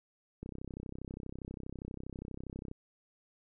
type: click train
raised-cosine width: 3 ms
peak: -29 dBFS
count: 75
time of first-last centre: 0.43-2.714 s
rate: 32.4 Hz
effects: none